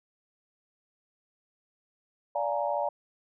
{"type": "chord", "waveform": "sine", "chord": "Bb dominant seventh", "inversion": "first", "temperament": "just", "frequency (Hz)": [582.7, 699.2, 839.1, 932.3], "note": ["D5", "F5", "Ab5", "Bb5"], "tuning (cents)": [-14, 2, 18, 0], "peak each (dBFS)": [-30, -33, -33, -33], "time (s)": [2.35, 2.89], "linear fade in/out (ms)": 5, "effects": []}